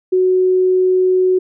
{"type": "tone", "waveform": "sine", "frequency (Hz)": 370, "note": "F#4", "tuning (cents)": 0, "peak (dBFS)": -10, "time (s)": [0.12, 1.39], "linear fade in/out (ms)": 10, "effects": []}